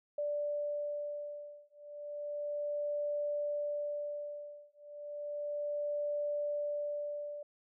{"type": "beating tone pair", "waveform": "sine", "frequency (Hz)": [586, 586.33], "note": ["D5", "D5"], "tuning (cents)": [-4, -3], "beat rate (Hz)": 0.33, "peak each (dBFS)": [-38, -38], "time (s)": [0.18, 7.43], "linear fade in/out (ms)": 5, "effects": []}